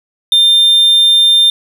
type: tone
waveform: triangle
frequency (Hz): 3600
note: A7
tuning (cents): +39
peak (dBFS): -4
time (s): 0.32-1.5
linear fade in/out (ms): 2
effects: 7-bit